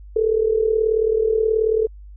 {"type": "tone with amplitude modulation", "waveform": "sine", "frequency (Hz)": 440.5, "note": "A4", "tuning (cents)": 2, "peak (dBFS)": -12, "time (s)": [0.16, 1.87], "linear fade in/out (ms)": 5, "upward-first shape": "sine", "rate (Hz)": 38.6, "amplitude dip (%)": 75, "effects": ["added 50 Hz sine -37 dBFS peak until 2.16 s"]}